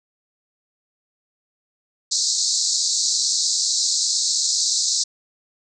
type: band-pass noise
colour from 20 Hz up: pink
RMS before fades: -21 dBFS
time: 2.11-5.04 s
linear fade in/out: 10 ms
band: 4000 to 7900 Hz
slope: 96 dB/octave
effects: none